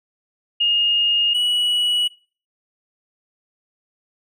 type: tone pair in turn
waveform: sine / triangle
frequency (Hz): 2845 / 2930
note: F7 / F#7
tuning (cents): +31 / -18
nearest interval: minor second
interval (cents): 51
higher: second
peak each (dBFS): -15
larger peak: neither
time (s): 0.6-1.34 / 1.34-2.08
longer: neither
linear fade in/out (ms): 10
effects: noise-tail reverb RT60 0.4 s tail -22 dB re dry